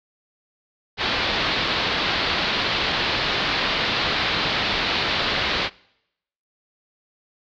white low-pass noise, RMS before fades -23 dBFS, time 0.97-5.7 s, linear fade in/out 50 ms, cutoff 4400 Hz, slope 48 dB/octave, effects noise-tail reverb RT60 0.8 s tail -24 dB re dry

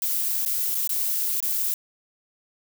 violet noise with dropouts, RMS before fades -25 dBFS, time 0.02-1.74 s, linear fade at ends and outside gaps 1 ms, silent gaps 0.451-0.46 / 0.747-0.751 / 0.875-0.893 / 1.403-1.426 s, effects none

